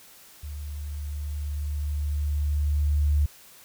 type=tone with level ramp; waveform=sine; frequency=73.42 Hz; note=D2; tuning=in tune; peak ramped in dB=-33 to -18 dBFS; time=0.43-3.26 s; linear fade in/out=5 ms; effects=white hiss -51 dBFS RMS until 3.64 s